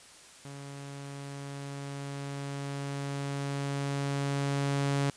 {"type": "tone with level ramp", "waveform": "sawtooth", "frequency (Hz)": 140.2, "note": "C#3", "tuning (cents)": 20, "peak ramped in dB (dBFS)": [-38, -22], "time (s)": [0.45, 5.1], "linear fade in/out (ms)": 2, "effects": ["white hiss -53 dBFS RMS until 5.16 s", "resampled to 22050 Hz"]}